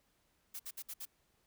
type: noise bursts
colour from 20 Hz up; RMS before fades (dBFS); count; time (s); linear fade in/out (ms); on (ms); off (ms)
blue; -44; 5; 0.54-1.055; 10; 55; 60
effects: pink hiss -75 dBFS RMS until 1.46 s